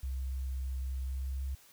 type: tone with pitch glide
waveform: sine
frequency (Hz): 65.41 to 66.86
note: C2 to C2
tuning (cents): 0 to +38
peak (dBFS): -33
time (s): 0.03-1.55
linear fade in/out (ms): 5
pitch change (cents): +38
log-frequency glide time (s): 1.04-1.44
effects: white hiss -60 dBFS RMS until 1.72 s